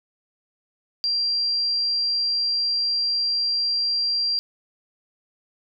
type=tone; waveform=sine; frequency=4741 Hz; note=D8; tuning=16 cents sharp; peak=-20 dBFS; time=1.04-4.39 s; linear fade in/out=0 ms; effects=none